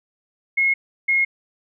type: tone pair in turn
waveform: sine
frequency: 2165 / 2155 Hz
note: C#7 / C#7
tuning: -41 / -49 cents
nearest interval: unison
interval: 8 cents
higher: first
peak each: -15 dBFS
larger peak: neither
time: 0.57-0.74 / 1.08-1.25 s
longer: neither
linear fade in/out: 10 ms
effects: none